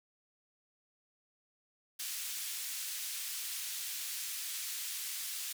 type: band-pass noise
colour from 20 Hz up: white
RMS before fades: -40 dBFS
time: 1.99-5.53 s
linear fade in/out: 10 ms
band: 2300 to 15000 Hz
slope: 12 dB/octave
effects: none